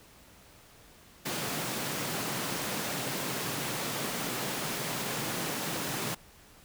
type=high-pass noise; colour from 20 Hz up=pink; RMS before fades=-34 dBFS; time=1.25-6.15 s; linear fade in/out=10 ms; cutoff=120 Hz; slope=48 dB/octave; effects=pink hiss -56 dBFS RMS until 6.64 s